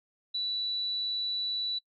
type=tone; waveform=sine; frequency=3951 Hz; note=B7; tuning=in tune; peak=-29 dBFS; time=0.34-1.79 s; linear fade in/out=10 ms; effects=noise-tail reverb RT60 0.1 s tail -23 dB re dry